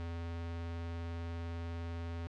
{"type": "tone with vibrato", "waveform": "square", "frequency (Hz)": 84.3, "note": "E2", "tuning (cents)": 39, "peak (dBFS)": -39, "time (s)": [0, 2.27], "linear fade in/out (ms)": 0, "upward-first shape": "sine", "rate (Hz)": 20, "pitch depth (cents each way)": 24, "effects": ["low-pass 4000 Hz 12 dB/octave"]}